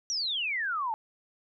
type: exponential sweep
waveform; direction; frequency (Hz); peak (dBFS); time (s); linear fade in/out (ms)
sine; down; 5890 to 850; -28; 0.1-0.94; 0
effects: none